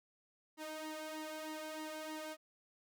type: tone with flanger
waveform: sawtooth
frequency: 311.1 Hz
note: D#4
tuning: in tune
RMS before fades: -45 dBFS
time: 0.57-2.37 s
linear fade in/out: 50 ms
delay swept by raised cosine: 1 to 1.94 ms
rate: 3.2 Hz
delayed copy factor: +0.75
effects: none